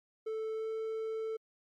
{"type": "tone with pitch glide", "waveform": "triangle", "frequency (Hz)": [440, 442.8], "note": ["A4", "A4"], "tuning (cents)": [0, 11], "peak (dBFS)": -32, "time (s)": [0.26, 1.37], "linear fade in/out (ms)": 10, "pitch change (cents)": 11, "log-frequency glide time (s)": [0.54, 0.68], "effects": ["MP3 64 kbps"]}